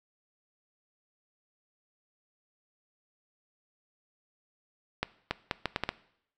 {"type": "accelerating click train", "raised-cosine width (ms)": 0.3, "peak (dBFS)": -12, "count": 7, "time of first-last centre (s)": [5.03, 5.891], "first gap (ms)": 280, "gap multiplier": 0.72, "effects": ["noise-tail reverb RT60 0.7 s tail -19 dB re dry"]}